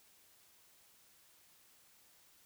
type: silence
effects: white hiss -66 dBFS RMS until 2.45 s